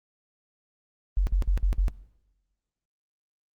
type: tone bursts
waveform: sine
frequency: 46.25 Hz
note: F#1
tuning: in tune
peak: -19 dBFS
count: 5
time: 1.17-1.882 s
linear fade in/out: 0 ms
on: 100 ms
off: 53 ms
effects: noise-tail reverb RT60 1.0 s tail -20 dB re dry + Opus 24 kbps